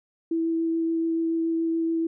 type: tone with vibrato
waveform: sine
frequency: 328.7 Hz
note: E4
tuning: 5 cents flat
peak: -22 dBFS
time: 0.31-2.07 s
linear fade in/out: 5 ms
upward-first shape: triangle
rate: 7 Hz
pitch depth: 10 cents each way
effects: none